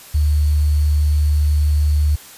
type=tone with sample-and-hold; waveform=sine; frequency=74.5 Hz; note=D2; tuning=25 cents sharp; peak=-12 dBFS; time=0.14-2.16 s; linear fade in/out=10 ms; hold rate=4410 Hz; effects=white hiss -40 dBFS RMS until 2.37 s + resampled to 32000 Hz